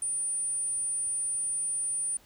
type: tone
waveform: sine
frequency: 9300 Hz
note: D9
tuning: 18 cents flat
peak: -28 dBFS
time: 0.02-2.17 s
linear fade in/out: 2 ms
effects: pink hiss -59 dBFS RMS until 2.25 s